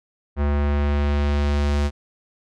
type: tone with low-pass filter sweep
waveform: square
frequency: 72.3 Hz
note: D2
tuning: 27 cents flat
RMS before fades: -20 dBFS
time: 0.36-1.91 s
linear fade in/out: 50 ms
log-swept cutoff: 1600 to 7000 Hz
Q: 0.83
effects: none